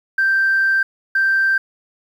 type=tone bursts at uneven times; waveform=sine; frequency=1568 Hz; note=G6; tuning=in tune; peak=-12 dBFS; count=2; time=0.18-0.83 / 1.15-1.58 s; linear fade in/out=5 ms; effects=tanh soft clip ceiling -9 dBFS + 8-bit